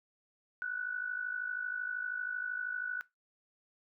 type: tone with amplitude modulation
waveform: sine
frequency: 1480 Hz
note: F#6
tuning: in tune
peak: -31 dBFS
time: 0.62-3.01 s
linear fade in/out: 0 ms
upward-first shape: sine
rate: 52.8 Hz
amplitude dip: 75%
effects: noise-tail reverb RT60 0.2 s tail -20 dB re dry

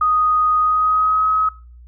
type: tone with pitch glide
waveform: sine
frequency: 1244.5 to 1274.3 Hz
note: D#6 to D#6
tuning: 0 to +41 cents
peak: -13 dBFS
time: 0.01-1.49 s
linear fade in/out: 5 ms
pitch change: +41 cents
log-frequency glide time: 0.6-1.27 s
effects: noise-tail reverb RT60 0.4 s tail -22 dB re dry + added 60 Hz sine -39 dBFS peak until 1.87 s

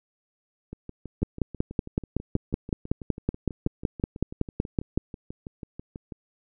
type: two click trains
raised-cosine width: 3 ms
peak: -10 / -24 dBFS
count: 21 / 34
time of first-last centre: 1.23-4.975 / 0.73-6.122 s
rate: 5.34 / 6.12 Hz
effects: none

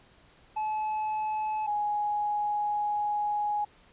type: tone pair in turn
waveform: triangle / sine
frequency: 860 / 832.6 Hz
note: A5 / G#5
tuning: -40 / +4 cents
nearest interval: minor second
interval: 56 cents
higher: first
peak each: -26 dBFS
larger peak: neither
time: 0.56-1.67 / 1.67-3.65 s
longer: second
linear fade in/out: 10 ms
effects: pink hiss -59 dBFS RMS until 3.92 s + resampled to 8000 Hz

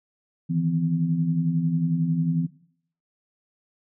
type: tone cluster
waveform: sine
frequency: 154.3 / 165.4 / 254.8 Hz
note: D#3 / E3 / C4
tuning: -14 / +6 / -46 cents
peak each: -29 / -22 / -29 dBFS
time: 0.49-2.47 s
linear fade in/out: 20 ms
effects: noise-tail reverb RT60 0.6 s tail -18 dB re dry

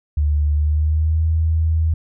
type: tone with pitch glide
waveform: sine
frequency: 74.1 to 80.34 Hz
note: D2 to E2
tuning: +16 to -44 cents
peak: -14 dBFS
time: 0.17-1.94 s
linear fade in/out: 5 ms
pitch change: +140 cents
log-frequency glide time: 0.54-1.24 s
effects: none

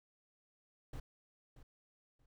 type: noise with echo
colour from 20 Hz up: brown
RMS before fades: -44 dBFS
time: 0.93-1 s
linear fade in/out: 5 ms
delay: 630 ms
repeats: 2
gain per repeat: -13 dB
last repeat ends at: 2.26 s
effects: none

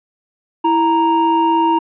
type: tone pair together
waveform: triangle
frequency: 329.6 / 932.3 Hz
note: E4 / A#5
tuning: 0 / 0 cents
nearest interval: octave + tritone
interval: 1800 cents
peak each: -14 / -11 dBFS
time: 0.64-1.79 s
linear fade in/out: 10 ms
effects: resampled to 8000 Hz

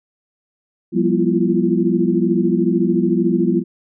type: tone cluster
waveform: sine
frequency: 177.4 / 199.6 / 242.6 / 333.9 / 347.5 Hz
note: F3 / G3 / B3 / E4 / F4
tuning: +27 / +32 / -31 / +22 / -9 cents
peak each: -20 dBFS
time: 0.92-3.64 s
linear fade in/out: 50 ms
effects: none

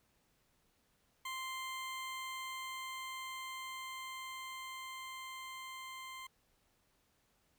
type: tone with level ramp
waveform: 20% pulse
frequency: 1046.5 Hz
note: C6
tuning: in tune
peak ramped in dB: -35 to -41 dBFS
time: 1.25-6.27 s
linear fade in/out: 5 ms
effects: pink hiss -75 dBFS RMS until 7.58 s

